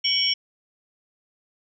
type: tone cluster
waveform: sine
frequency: 2259 / 3015 / 3296 / 5520 Hz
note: C#7 / F#7 / G#7 / F8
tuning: +32 / +32 / -14 / -21 cents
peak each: -29 / -24 / -29 / -22 dBFS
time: 0.04-0.34 s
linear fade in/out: 10 ms
effects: none

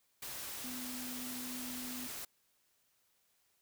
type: tone in noise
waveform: sine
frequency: 250 Hz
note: B3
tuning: 21 cents sharp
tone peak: -44 dBFS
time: 0.64-2.07 s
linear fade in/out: 5 ms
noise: white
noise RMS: -44 dBFS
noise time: 0.22-2.25 s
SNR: -3 dB
effects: white hiss -75 dBFS RMS until 3.61 s

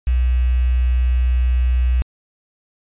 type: tone with quantisation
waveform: sine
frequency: 62.1 Hz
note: B1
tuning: 10 cents sharp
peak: -13 dBFS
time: 0.07-2.02 s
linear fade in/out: 0 ms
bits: 6
effects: resampled to 8000 Hz

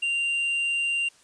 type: tone with tanh clipping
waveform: sine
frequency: 2778 Hz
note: F7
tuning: 10 cents flat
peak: -24 dBFS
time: 0.02-1.09 s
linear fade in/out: 10 ms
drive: 4 dB
effects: white hiss -57 dBFS RMS until 1.23 s + resampled to 22050 Hz

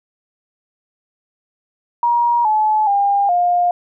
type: tone with pitch steps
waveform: sine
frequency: 950 / 859 / 803 / 707 Hz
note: A#5 / A5 / G5 / F5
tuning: +33 / -42 / +41 / +21 cents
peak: -12 dBFS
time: 2.03-3.71 s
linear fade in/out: 2 ms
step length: 420 ms
effects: none

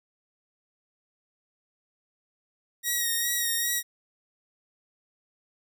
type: tone with vibrato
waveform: 5% pulse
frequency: 1885 Hz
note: A#6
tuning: 19 cents sharp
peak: -15 dBFS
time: 2.83-3.83 s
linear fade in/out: 50 ms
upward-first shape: sine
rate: 2.5 Hz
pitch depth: 33 cents each way
effects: none

